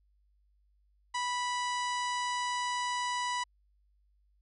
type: harmonic tone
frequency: 984 Hz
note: B5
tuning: 7 cents flat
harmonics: 1 / 2 / 3 / 4 / 5 / 6 / 7 / 8 / 9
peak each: -32 / -38 / -42 / -44 / -46 / -48 / -49 / -50 / -51 dBFS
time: 1.14-3.44 s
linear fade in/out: 10 ms
effects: added 50 Hz sine -66 dBFS peak until 4.41 s